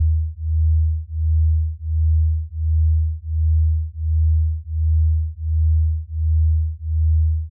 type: beating tone pair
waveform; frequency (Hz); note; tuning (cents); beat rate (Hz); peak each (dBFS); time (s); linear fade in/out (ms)
sine; 78.5 / 79.9; D#2 / D#2; +16 / +47; 1.4; -18; 0-7.5; 10
effects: none